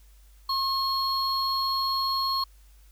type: tone pair together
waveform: triangle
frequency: 1077 / 4308 Hz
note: C6 / C8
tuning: +50 / +50 cents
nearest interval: 2 octaves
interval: 2400 cents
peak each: -25 / -26 dBFS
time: 0.49-2.44 s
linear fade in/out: 5 ms
effects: added 50 Hz sine -51 dBFS peak until 2.91 s + white hiss -63 dBFS RMS until 2.91 s